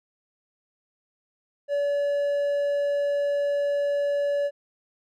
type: tone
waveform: triangle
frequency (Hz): 572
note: D5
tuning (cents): -46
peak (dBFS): -20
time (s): 1.68-4.51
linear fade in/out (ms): 50
effects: none